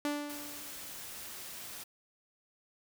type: tone with exponential decay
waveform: sawtooth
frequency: 292.4 Hz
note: D4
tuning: 7 cents flat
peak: -26 dBFS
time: 0.05-0.97 s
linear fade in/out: 1 ms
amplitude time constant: 200 ms
type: noise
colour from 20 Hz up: white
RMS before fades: -45 dBFS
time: 0.29-1.84 s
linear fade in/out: 10 ms
effects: none